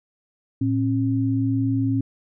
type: tone pair together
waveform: sine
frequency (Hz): 112.71 / 270.4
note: A2 / C#4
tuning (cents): +42 / -43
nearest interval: octave + minor third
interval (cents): 1515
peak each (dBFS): -22 / -21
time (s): 0.61-2.01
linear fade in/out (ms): 5
effects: none